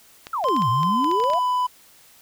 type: clicks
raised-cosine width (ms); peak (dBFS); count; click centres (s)
0.2; -17; 12; 0.269 / 0.441 / 0.486 / 0.565 / 0.621 / 0.832 / 1.044 / 1.114 / 1.201 / 1.239 / 1.301 / 1.335
type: exponential two-way sweep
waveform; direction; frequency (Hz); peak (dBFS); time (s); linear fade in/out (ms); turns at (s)
sine; down then up; 1396.9 to 110.7 to 740; -22; 0.33-1.39; 5; 0.69
type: tone with pitch glide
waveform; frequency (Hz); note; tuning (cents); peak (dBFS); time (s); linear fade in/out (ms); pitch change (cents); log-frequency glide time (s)
triangle; 1041 to 997.4; C6 to B5; -9 to +17; -17; 0.44-1.67; 10; -74; 0.79-1.18
effects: white hiss -52 dBFS RMS until 2.21 s